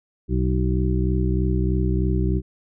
harmonic tone, 63.2 Hz, B1, 41 cents sharp, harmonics 1 / 2 / 3 / 5 / 6, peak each -21 / -24 / -26 / -28 / -29 dBFS, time 0.28-2.42 s, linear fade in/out 50 ms, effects none

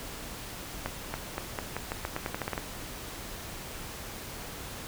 accelerating click train, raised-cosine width 0.5 ms, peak -16 dBFS, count 14, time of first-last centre 0.86-2.578 s, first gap 280 ms, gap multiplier 0.86, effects pink hiss -41 dBFS RMS until 4.87 s

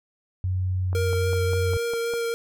sine tone with pitch glide, 92.5 to 91.33 Hz, F#2 to F#2, 0 to -22 cents, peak -22 dBFS, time 0.44-1.77 s, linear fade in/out 0 ms, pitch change -22 cents, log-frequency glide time 0.82-0.99 s
click train, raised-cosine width 1 ms, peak -23 dBFS, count 7, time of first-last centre 0.93-2.137 s, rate 4.97 Hz
square tone with vibrato, 466.2 Hz, A#4, in tune, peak -25 dBFS, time 0.95-2.34 s, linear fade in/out 0 ms, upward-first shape triangle, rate 3.6 Hz, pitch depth 14 cents each way
effects none

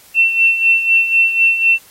sine tone with tremolo, 2697 Hz, E7, 39 cents sharp, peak -7 dBFS, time 0.14-1.79 s, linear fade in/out 50 ms, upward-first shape sine, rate 4 Hz, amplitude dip 65%, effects white hiss -45 dBFS RMS until 1.9 s + AAC 48 kbps

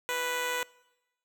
10% pulse tone with amplitude modulation, 493.9 Hz, B4, in tune, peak -19 dBFS, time 0.09-0.63 s, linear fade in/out 0 ms, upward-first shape sine, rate 154 Hz, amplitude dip 40%, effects noise-tail reverb RT60 1.0 s tail -23 dB re dry

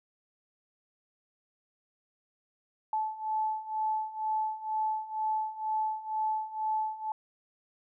sine beating tone pair, 867 / 869.1 Hz, A5 / A5, -26 / -22 cents, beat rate 2.1 Hz, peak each -34 / -31 dBFS, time 2.93-7.12 s, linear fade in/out 2 ms, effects none

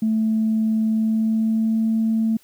sine tone with pitch glide, 220 to 222.9 Hz, A3 to A3, 0 to +23 cents, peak -16 dBFS, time 0.02-2.37 s, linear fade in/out 5 ms, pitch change +23 cents, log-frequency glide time 0.86-1.87 s, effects tanh soft clip ceiling -12 dBFS + white hiss -56 dBFS RMS until 2.43 s

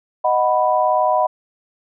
sine chord, B major, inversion first, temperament equal, 622.3 / 740 / 987.8 Hz, D#5 / F#5 / B5, 0 / 0 / 0 cents, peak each -18 dBFS, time 0.24-1.27 s, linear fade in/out 10 ms, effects none

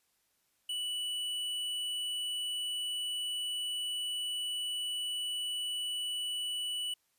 sine tone with tanh clipping, 2960 Hz, F#7, in tune, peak -35 dBFS, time 0.69-6.94 s, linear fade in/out 5 ms, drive 13 dB, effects white hiss -75 dBFS RMS until 7.18 s + resampled to 32000 Hz

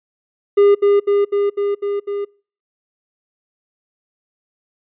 triangle tone with echo, 404.9 Hz, G#4, 44 cents flat, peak -6 dBFS, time 0.57-0.75 s, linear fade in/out 10 ms, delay 250 ms, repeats 6, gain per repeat -2 dB, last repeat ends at 2.25 s, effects noise-tail reverb RT60 0.4 s tail -25 dB re dry + resampled to 8000 Hz

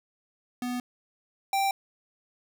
square tone pair in turn, 246.9 / 783.9 Hz, B3 / G5, 0 / 0 cents, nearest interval octave + minor sixth, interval 2000 cents, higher second, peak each -30 / -24 dBFS, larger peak second, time 0.62-0.8 / 1.53-1.71 s, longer neither, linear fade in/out 2 ms, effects none

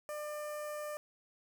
sawtooth tone with notch filter, 598 Hz, D5, 31 cents sharp, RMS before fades -41 dBFS, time 0.09-0.97 s, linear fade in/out 0 ms, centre 3700 Hz, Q 0.69, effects none

